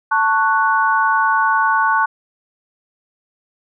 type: chord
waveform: sine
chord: F# minor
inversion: first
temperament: just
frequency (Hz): 888 / 1110 / 1480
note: A5 / C#6 / F#6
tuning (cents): +16 / +2 / 0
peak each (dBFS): -17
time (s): 0.11-2.06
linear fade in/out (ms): 10
effects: none